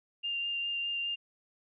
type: tone with vibrato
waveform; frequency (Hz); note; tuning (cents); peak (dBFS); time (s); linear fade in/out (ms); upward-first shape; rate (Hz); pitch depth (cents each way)
sine; 2795; F7; +1; -31; 0.23-1.16; 20; sine; 4.9; 10
effects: none